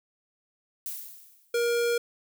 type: noise with exponential decay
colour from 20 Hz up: violet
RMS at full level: -33 dBFS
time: 0.86-1.65 s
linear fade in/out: 0 ms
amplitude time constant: 170 ms
type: tone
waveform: square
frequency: 472.8 Hz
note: A#4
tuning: 24 cents sharp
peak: -24 dBFS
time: 1.54-1.98 s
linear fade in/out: 5 ms
effects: none